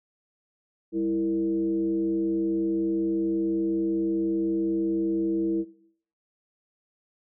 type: tone with frequency modulation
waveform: sine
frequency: 329.6 Hz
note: E4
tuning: in tune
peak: -23 dBFS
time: 0.92-5.65 s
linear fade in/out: 50 ms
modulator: 131 Hz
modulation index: 0.59
effects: noise-tail reverb RT60 0.6 s tail -17 dB re dry